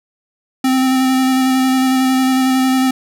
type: tone with vibrato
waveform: square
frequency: 260.6 Hz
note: C4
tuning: 7 cents flat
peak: -12 dBFS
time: 0.64-2.91 s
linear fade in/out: 5 ms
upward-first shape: square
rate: 11 Hz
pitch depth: 12 cents each way
effects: none